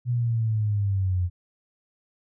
sine linear sweep, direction down, 123.47 to 87.31 Hz, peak -21 dBFS, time 0.05-1.3 s, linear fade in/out 50 ms, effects none

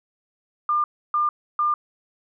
sine tone bursts, 1200 Hz, D6, 37 cents sharp, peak -18 dBFS, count 3, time 0.69-1.74 s, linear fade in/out 2 ms, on 150 ms, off 300 ms, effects none

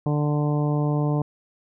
harmonic tone, 148 Hz, D3, 14 cents sharp, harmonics 1 / 2 / 3 / 4 / 5 / 6 / 7, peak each -21 / -27 / -31 / -33 / -35 / -37 / -38 dBFS, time 0.06-1.22 s, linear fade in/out 2 ms, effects none

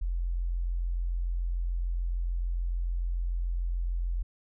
sine tone, 43.42 Hz, F1, 9 cents flat, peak -27 dBFS, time 0.01-4.23 s, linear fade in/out 10 ms, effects none

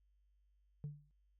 sine tone with exponential decay, 146.83 Hz, D3, in tune, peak -36 dBFS, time 0.84-1.11 s, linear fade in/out 0 ms, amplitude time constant 57 ms, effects tanh soft clip ceiling -38 dBFS + added 50 Hz sine -70 dBFS peak until 1.39 s

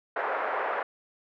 pink band-pass noise, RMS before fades -30 dBFS, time 0.16-0.83 s, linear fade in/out 5 ms, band 520 to 1700 Hz, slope 24 dB/octave, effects none

